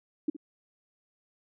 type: tone with echo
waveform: sine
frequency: 302.5 Hz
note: D#4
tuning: 49 cents flat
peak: -23 dBFS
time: 0.28-0.3 s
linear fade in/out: 5 ms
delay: 66 ms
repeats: 1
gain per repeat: -15 dB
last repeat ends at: 0.366 s
effects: none